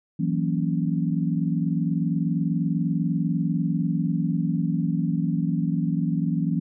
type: chord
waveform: sine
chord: F# dominant seventh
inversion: third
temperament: equal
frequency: 164.81 / 185 / 233.1 / 277.2 Hz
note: E3 / F#3 / A#3 / C#4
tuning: 0 / 0 / 0 / 0 cents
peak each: -24 / -27 / -29 / -29 dBFS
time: 0.19-6.6 s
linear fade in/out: 10 ms
effects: none